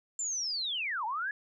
sine linear two-way sweep, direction down then up, 7350 to 830.6 to 1722 Hz, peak -31 dBFS, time 0.19-1.31 s, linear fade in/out 2 ms, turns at 1.05 s, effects none

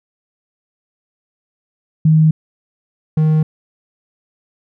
sine / triangle tone pair in turn, 157.2 / 155.84 Hz, D#3 / D#3, +18 / +3 cents, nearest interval unison, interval 15 cents, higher first, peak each -7 / -8 dBFS, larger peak first, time 2.05-2.31 / 3.17-3.43 s, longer neither, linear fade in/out 5 ms, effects none

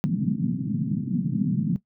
white band-pass noise, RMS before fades -25 dBFS, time 0.04-1.76 s, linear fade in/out 0 ms, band 130 to 240 Hz, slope 48 dB/octave, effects noise-tail reverb RT60 0.1 s tail -17 dB re dry

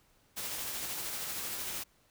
white noise with tremolo, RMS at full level -37 dBFS, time 0.36-1.84 s, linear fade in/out 20 ms, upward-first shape sine, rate 13 Hz, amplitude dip 25%, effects pink hiss -68 dBFS RMS until 2.1 s

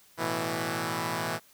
5% pulse chord, A suspended second, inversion none, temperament equal, 110 / 123.47 / 164.81 Hz, A2 / B2 / E3, 0 / 0 / 0 cents, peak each -24 / -24 / -20 dBFS, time 0.17-1.4 s, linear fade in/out 50 ms, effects white hiss -59 dBFS RMS until 1.53 s

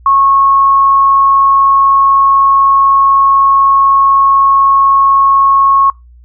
sine tone, 1096 Hz, C#6, 20 cents flat, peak -5 dBFS, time 0.06-5.9 s, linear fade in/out 2 ms, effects noise-tail reverb RT60 0.2 s tail -24 dB re dry + added 60 Hz sine -36 dBFS peak until 6.24 s

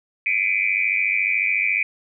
sine tone cluster, 2026 / 2194 / 2312 / 2406 / 2514 Hz, B6 / C#7 / D7 / D7 / D#7, +44 / -18 / -28 / +41 / +17 cents, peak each -29 / -29 / -21 / -23 / -28 dBFS, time 0.26-1.83 s, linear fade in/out 2 ms, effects none

